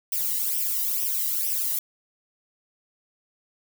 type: noise with flanger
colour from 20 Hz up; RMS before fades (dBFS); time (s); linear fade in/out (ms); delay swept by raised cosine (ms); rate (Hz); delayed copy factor
violet; -26; 0.12-1.79; 2; 0.35 to 1.04; 2.2; +1
effects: none